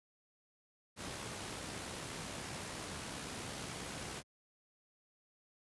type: noise with amplitude modulation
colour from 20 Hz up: pink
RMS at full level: -42 dBFS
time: 0.96-4.23 s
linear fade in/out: 50 ms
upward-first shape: sine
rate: 67.6 Hz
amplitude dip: 30%
effects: high-pass 80 Hz 12 dB/octave + resampled to 24000 Hz